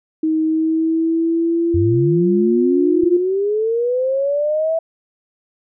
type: tone with pitch glide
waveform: sine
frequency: 315.8 to 356.5 Hz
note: D#4 to F4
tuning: +26 to +36 cents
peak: -14 dBFS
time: 0.23-3.17 s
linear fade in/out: 5 ms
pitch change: +210 cents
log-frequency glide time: 0.44-2.66 s
type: linear sweep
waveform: sine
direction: up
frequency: 84.3 to 659.3 Hz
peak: -15 dBFS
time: 1.74-4.79 s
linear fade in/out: 5 ms
type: clicks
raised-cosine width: 5 ms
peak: -22 dBFS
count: 2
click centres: 1.941 / 3.036 s
effects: none